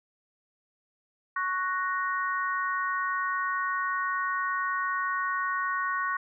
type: chord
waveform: sine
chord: F# major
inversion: second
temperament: equal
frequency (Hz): 1108.7 / 1480 / 1864.7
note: C#6 / F#6 / A#6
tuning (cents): 0 / 0 / 0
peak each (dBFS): -29 / -32 / -33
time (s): 1.36-6.17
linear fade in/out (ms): 5
effects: none